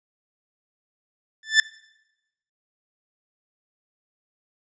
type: tone with exponential growth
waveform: sawtooth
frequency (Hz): 1760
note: A6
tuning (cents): 0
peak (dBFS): -6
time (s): 1.43-1.6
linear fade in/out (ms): 2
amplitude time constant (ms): 36
effects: noise-tail reverb RT60 0.9 s tail -21 dB re dry + resampled to 16000 Hz